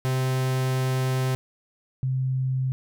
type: tone pair in turn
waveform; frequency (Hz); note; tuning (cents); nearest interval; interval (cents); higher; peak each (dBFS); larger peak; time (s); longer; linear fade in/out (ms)
45% pulse / sine; 130 / 130.62; C3 / C3; -11 / -3; unison; 8; second; -22; neither; 0.05-1.35 / 2.03-2.72; first; 0
effects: none